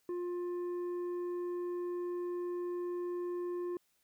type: tone with tanh clipping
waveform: sine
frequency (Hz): 353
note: F4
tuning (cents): +19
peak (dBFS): -36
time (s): 0.09-3.77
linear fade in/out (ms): 2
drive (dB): 6
effects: white hiss -75 dBFS RMS until 4.03 s